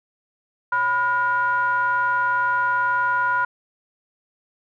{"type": "ring-modulated tone", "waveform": "triangle", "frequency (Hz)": 219.5, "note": "A3", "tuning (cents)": -4, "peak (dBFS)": -13, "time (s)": [0.72, 3.45], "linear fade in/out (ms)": 5, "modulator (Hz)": 1210, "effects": []}